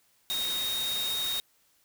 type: tone in noise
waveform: sine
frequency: 3729 Hz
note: A#7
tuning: in tune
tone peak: -29 dBFS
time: 0.3-1.4 s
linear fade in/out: 0 ms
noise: white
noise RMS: -36 dBFS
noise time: 0.3-1.4 s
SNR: +4 dB
effects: white hiss -67 dBFS RMS until 1.84 s